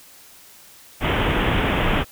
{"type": "low-pass noise", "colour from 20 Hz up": "pink", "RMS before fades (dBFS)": -20, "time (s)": [1, 2.05], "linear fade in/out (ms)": 50, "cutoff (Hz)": 3400, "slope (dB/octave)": 96, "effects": ["white hiss -47 dBFS RMS until 2.11 s"]}